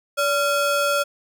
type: ring-modulated tone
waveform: square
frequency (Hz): 977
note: B5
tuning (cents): -19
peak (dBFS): -16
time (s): 0.17-1.04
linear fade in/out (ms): 20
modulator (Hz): 403
effects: none